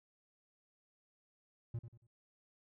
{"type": "tone with echo", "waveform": "triangle", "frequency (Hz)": 116.54, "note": "A#2", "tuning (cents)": 0, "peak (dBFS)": -35, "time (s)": [1.74, 1.79], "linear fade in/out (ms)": 5, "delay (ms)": 93, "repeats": 3, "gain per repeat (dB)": -10, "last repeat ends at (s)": 2.069, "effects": []}